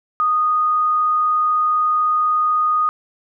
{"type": "tone", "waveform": "sine", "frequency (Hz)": 1237, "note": "D#6", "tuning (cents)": -10, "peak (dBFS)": -14, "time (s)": [0.2, 2.89], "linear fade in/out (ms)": 0, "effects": []}